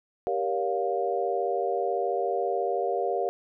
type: chord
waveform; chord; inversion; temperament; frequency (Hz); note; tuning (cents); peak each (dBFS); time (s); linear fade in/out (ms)
sine; G half-diminished seventh; none; just; 392 / 470.4 / 564.5 / 705.6; G4 / Bb4 / Db5 / F5; 0 / +16 / +31 / +18; -30 / -30 / -32 / -29; 0.27-3.29; 0
effects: none